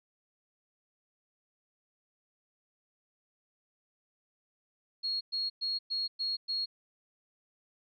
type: tone bursts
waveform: sine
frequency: 4299 Hz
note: C8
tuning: 46 cents sharp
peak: -30 dBFS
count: 6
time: 5.03-6.66 s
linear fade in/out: 20 ms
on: 180 ms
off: 110 ms
effects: none